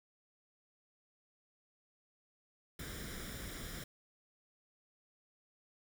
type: noise with comb filter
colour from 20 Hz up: pink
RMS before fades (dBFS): -45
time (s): 2.79-3.84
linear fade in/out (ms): 5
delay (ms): 0.56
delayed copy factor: +0.65
effects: none